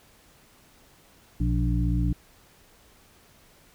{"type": "harmonic tone with a mistuned harmonic", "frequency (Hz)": 58.6, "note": "A#1", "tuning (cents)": 10, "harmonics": [1, 2, 3, 5], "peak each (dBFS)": [-24, -27, -29, -31], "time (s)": [1.4, 2.13], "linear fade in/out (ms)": 5, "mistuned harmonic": 2, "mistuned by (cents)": 44, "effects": ["pink hiss -57 dBFS RMS until 3.74 s"]}